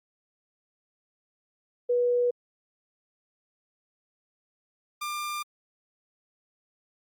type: tone pair in turn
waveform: sine / sawtooth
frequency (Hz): 487.2 / 1194.8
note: B4 / D6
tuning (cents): -24 / +29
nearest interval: octave + major third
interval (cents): 1553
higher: second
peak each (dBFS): -21 / -27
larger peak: first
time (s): 1.89-2.31 / 5.01-5.43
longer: neither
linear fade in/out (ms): 10
effects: Opus 32 kbps